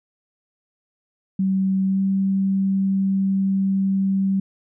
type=tone with pitch glide; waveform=sine; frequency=191.3 to 193.63 Hz; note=G3 to G3; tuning=-42 to -21 cents; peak=-17 dBFS; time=1.39-4.4 s; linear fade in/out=5 ms; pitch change=+21 cents; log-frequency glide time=1.86-2 s; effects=none